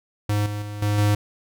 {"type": "tone with level steps", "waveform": "square", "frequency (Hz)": 103.83, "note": "G#2", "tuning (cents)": 0, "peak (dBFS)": [-20, -27, -31, -20, -17], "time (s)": [0.29, 1.15], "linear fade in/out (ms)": 5, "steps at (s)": [0.46, 0.62, 0.82, 0.98], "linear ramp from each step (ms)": 2, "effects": []}